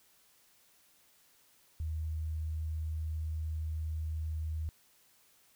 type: tone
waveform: sine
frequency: 78.7 Hz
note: D#2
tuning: 20 cents sharp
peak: -33 dBFS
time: 1.8-4.69 s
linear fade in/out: 0 ms
effects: white hiss -66 dBFS RMS until 5.55 s